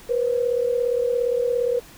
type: tone pair together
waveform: sine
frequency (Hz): 480.7 / 518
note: B4 / C5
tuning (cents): -47 / -17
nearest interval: minor second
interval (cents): 130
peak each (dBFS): -20 / -25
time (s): 0.09-1.8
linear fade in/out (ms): 10
effects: pink hiss -46 dBFS RMS until 1.97 s